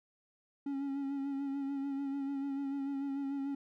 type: tone with vibrato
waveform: triangle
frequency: 276.8 Hz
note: C#4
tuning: 2 cents flat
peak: -32 dBFS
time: 0.66-3.55 s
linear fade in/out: 5 ms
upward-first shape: sine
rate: 6.8 Hz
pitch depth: 33 cents each way
effects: none